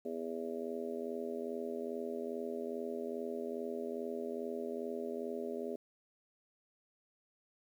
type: harmonic tone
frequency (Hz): 82.41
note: E2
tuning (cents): 0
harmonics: 3 / 4 / 5 / 6 / 7 / 8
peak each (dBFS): -43 / -49 / -40 / -50 / -45 / -49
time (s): 0.05-5.76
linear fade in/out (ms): 5
effects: 11-bit